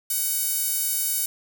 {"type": "tone with high-pass filter", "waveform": "sawtooth", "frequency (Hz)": 752, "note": "F#5", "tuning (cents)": 28, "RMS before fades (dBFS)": -25, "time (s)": [0.1, 1.26], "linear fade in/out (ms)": 5, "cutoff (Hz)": 9500, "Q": 0.96, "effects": []}